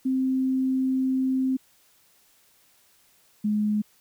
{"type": "tone pair in turn", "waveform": "sine", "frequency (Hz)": [261.6, 210.5], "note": ["C4", "G#3"], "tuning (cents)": [0, 24], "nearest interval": "major third", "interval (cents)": 376, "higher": "first", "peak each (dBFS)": -21, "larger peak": "neither", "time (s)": [[0.05, 1.57], [3.44, 3.82]], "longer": "first", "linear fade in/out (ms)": 10, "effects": ["white hiss -61 dBFS RMS until 4 s"]}